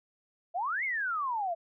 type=exponential two-way sweep; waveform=sine; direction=up then down; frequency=651 to 2217 to 651 Hz; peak=-29 dBFS; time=0.54-1.55 s; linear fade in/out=20 ms; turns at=0.84 s; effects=none